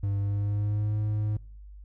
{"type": "tone with pitch glide", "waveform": "triangle", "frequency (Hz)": [100, 105.89], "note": ["G2", "G#2"], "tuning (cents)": [35, 34], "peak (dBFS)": -23, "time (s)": [0.03, 1.37], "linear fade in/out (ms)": 5, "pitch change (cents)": 99, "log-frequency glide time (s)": [0.17, 0.95], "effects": ["noise-tail reverb RT60 0.6 s tail -26 dB re dry", "added 50 Hz sine -43 dBFS peak until 1.84 s"]}